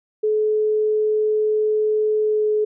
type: tone with pitch glide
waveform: sine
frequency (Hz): 428.7 to 425.7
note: A4 to G#4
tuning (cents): -45 to +43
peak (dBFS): -16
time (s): 0.23-2.65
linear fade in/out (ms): 10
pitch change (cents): -12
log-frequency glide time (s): 2.21-2.49
effects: none